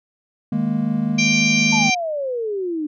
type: chord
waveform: triangle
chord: D# suspended fourth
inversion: none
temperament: equal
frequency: 155.56 / 207.7 / 233.1 Hz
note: D#3 / G#3 / A#3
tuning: 0 / 0 / 0 cents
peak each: -23 / -20 / -19 dBFS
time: 0.52-1.9 s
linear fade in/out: 5 ms
type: harmonic tone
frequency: 787 Hz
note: G5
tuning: 7 cents sharp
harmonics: 3 / 4 / 5 / 6 / 7 / 8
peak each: -17 / -30 / -28 / -30 / -28 / -25 dBFS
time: 1.18-1.95 s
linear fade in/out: 10 ms
type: exponential sweep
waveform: sine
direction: down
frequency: 901 to 293.7 Hz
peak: -21 dBFS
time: 1.72-2.87 s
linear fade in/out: 10 ms
effects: none